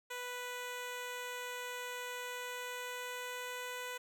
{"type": "tone with pitch glide", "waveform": "10% pulse", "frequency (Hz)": [493.9, 496.8], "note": ["B4", "B4"], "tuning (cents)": [0, 10], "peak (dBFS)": -32, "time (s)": [0.1, 3.98], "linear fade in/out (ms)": 10, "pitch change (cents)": 10, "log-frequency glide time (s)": [2.18, 3.72], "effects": []}